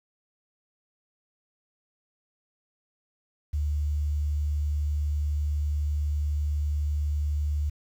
sine tone with quantisation, 74 Hz, D2, 14 cents sharp, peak -24 dBFS, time 3.53-7.7 s, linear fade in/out 10 ms, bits 9, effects none

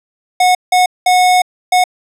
square tone bursts at uneven times, 730 Hz, F#5, 24 cents flat, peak -8 dBFS, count 4, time 0.4-0.55 / 0.72-0.86 / 1.06-1.42 / 1.72-1.84 s, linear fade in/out 5 ms, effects low-pass 11000 Hz 12 dB/octave

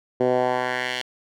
10% pulse tone with band-pass filter sweep, 125.6 Hz, B2, 30 cents sharp, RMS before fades -23 dBFS, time 0.2-1.02 s, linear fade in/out 5 ms, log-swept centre 410 to 3200 Hz, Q 1.5, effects none

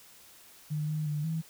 sine tone with pitch steps, 151.3 / 154 / 149.1 / 161.4 Hz, D#3 / D#3 / D3 / E3, -48 / -17 / +27 / -36 cents, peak -29 dBFS, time 0.7-1.42 s, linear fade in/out 20 ms, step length 180 ms, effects white hiss -55 dBFS RMS until 1.49 s

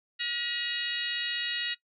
harmonic tone with a mistuned harmonic, 478 Hz, A#4, 43 cents sharp, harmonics 3 / 4 / 5 / 6 / 7 / 8 / 9, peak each -43 / -35 / -42 / -34 / -45 / -37 / -41 dBFS, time 0.19-1.75 s, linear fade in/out 20 ms, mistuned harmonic 5, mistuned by +88 cents, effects noise-tail reverb RT60 0.1 s tail -18 dB re dry

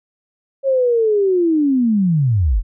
sine linear sweep, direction down, 550 to 35.3 Hz, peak -12 dBFS, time 0.63-2.63 s, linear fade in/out 50 ms, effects none

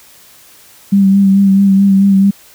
sine tone with vibrato, 196 Hz, G3, in tune, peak -5 dBFS, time 0.92-2.31 s, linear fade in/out 10 ms, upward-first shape sine, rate 4.6 Hz, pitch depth 27 cents each way, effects white hiss -42 dBFS RMS until 2.54 s

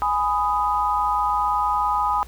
sine chord, G# minor, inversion none, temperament just, 830.6 / 996.7 / 1245.9 Hz, G#5 / B5 / D#6, 0 / +16 / +2 cents, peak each -23 dBFS, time 0.02-2.23 s, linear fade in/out 0 ms, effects added 60 Hz sine -38 dBFS peak until 2.27 s + pink hiss -48 dBFS RMS until 2.27 s

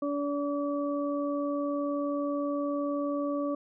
harmonic tone, 287 Hz, D4, 40 cents flat, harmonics 1 / 2 / 4, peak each -30 / -32 / -38 dBFS, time 0.02-3.55 s, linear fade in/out 5 ms, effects none

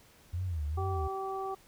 sine tone with vibrato, 82.6 Hz, E2, 4 cents sharp, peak -31 dBFS, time 0.33-1.08 s, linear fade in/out 10 ms, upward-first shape sine, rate 2.3 Hz, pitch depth 210 cents each way
harmonic tone, 385.6 Hz, G4, 28 cents flat, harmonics 1 / 2 / 3, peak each -37 / -37 / -40 dBFS, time 0.77-1.55 s, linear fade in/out 10 ms
effects pink hiss -60 dBFS RMS until 1.67 s

